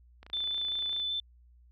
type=click train; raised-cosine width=0.3 ms; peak=-33 dBFS; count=23; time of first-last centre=0.23-0.999 s; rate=28.6 Hz
type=tone with vibrato; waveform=sine; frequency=3520 Hz; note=A7; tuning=in tune; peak=-30 dBFS; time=0.33-1.2 s; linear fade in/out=2 ms; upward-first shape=square; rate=5.2 Hz; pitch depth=8 cents each way
effects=added 60 Hz sine -56 dBFS peak until 1.71 s